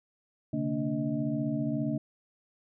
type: tone cluster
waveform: sine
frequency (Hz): 129.8 / 144.6 / 227.7 / 289.8 / 628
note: C3 / D3 / A#3 / D4 / D#5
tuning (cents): -13 / -27 / -40 / -23 / +16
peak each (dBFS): -39 / -34 / -32 / -32 / -39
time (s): 0.53-1.98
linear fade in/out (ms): 5
effects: none